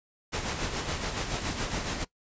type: noise with tremolo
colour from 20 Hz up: pink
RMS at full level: -30 dBFS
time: 0.32-2.05 s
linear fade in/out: 20 ms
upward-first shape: sine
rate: 7.1 Hz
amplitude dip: 50%
effects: noise-tail reverb RT60 0.1 s tail -20 dB re dry + resampled to 16000 Hz